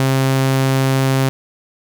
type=tone; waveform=sawtooth; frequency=133.5 Hz; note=C3; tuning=35 cents sharp; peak=-9 dBFS; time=0-1.29 s; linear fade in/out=0 ms; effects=none